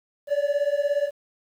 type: beating tone pair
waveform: triangle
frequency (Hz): 567 / 584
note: C#5 / D5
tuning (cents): +39 / -10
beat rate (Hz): 17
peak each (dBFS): -22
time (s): 0.27-1.11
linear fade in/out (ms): 50
effects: 9-bit